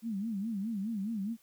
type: tone with vibrato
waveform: sine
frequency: 211 Hz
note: G#3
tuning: 28 cents sharp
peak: -32 dBFS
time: 0.02-1.37 s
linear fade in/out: 50 ms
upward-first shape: sine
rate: 4.8 Hz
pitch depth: 170 cents each way
effects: white hiss -66 dBFS RMS until 1.42 s